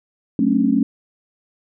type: chord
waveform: sine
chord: D major seventh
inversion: first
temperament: equal with one note detuned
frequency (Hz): 185 / 220 / 270.5 / 293.7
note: F#3 / A3 / C#4 / D4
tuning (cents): 0 / 0 / -42 / 0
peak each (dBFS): -23 / -18 / -17 / -23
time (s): 0.39-0.83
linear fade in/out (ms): 2
effects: none